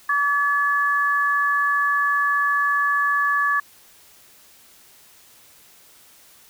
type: tone pair together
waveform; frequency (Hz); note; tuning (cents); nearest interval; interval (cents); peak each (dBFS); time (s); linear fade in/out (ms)
sine; 1146 / 1711.1; D6 / A6; -43 / -49; perfect fifth; 694; -20; 0.09-3.6; 5
effects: white hiss -51 dBFS RMS until 6.49 s